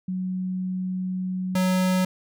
sine / square tone pair in turn, 185 / 185 Hz, F#3 / F#3, 0 / 0 cents, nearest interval unison, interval 0 cents, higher neither, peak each -25 / -20 dBFS, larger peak second, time 0.08-1.55 / 1.55-2.05 s, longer first, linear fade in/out 5 ms, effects none

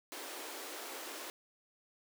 pink high-pass noise, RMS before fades -45 dBFS, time 0.12-1.3 s, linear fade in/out 0 ms, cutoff 290 Hz, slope 48 dB/octave, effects none

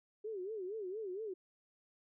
sine tone with vibrato, 401.8 Hz, G4, 43 cents sharp, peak -39 dBFS, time 0.24-1.34 s, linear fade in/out 10 ms, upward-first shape sine, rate 4.3 Hz, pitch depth 190 cents each way, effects none

